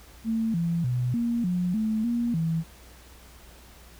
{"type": "tone with pitch steps", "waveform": "sine", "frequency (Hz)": [224.4, 168.6, 124.1, 235.2, 178.9, 218.3, 236.9, 163.1], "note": ["A3", "E3", "B2", "A#3", "F3", "A3", "A#3", "E3"], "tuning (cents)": [34, 39, 9, 16, 42, -13, 28, -18], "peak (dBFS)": -23, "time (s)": [0.24, 2.64], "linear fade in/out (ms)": 50, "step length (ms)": 300, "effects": ["added 60 Hz sine -50 dBFS peak until 3.99 s", "pink hiss -52 dBFS RMS until 3.99 s"]}